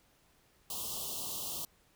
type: band-stop noise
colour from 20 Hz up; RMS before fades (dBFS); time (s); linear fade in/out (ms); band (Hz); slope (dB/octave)
white; -39; 0.7-1.65; 2; 1200 to 2800; 96
effects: pink hiss -68 dBFS RMS until 1.95 s